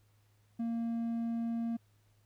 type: tone with hard clipping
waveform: sine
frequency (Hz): 231.2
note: A#3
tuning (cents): -14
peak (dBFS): -33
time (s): 0.59-1.77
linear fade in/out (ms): 10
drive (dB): 3
effects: added 104 Hz sine -66 dBFS peak until 2.25 s + pink hiss -74 dBFS RMS until 2.25 s